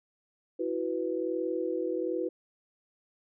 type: chord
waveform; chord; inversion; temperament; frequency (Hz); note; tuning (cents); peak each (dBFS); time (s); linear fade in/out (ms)
sine; E suspended second; none; just; 329.6 / 370.8 / 494.4; E4 / F#4 / B4; 0 / +4 / +2; -33; 0.59-2.29; 10
effects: none